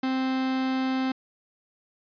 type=tone; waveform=45% pulse; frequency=261.6 Hz; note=C4; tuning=in tune; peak=-24 dBFS; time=0.03-1.12 s; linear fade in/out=5 ms; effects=resampled to 11025 Hz